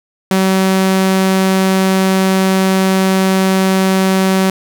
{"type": "tone", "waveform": "sawtooth", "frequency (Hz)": 190, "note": "F#3", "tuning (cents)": 46, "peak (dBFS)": -6, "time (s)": [0.31, 4.5], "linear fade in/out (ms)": 2, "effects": ["7-bit"]}